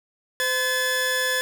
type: tone pair together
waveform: sawtooth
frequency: 512.3 / 1723 Hz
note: C5 / A6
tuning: -37 / -37 cents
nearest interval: octave + major sixth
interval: 2100 cents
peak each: -23 / -19 dBFS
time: 0.4-1.41 s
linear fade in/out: 0 ms
effects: none